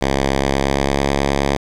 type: tone with pitch glide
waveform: 5% pulse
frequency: 68.1 to 69.61 Hz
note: C#2 to C#2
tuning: -30 to +8 cents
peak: -4 dBFS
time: 0.01-1.57 s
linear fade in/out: 10 ms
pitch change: +38 cents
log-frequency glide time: 0.35-1.08 s
effects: low-pass 7000 Hz 12 dB/octave + 7-bit